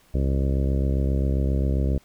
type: harmonic tone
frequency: 67.5 Hz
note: C#2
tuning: 45 cents flat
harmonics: 1 / 2 / 3 / 4 / 5 / 6 / 7 / 8 / 9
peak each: -21 / -27 / -31 / -33 / -35 / -37 / -38 / -39 / -40 dBFS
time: 0.14-1.98 s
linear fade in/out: 5 ms
effects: pink hiss -58 dBFS RMS until 2.04 s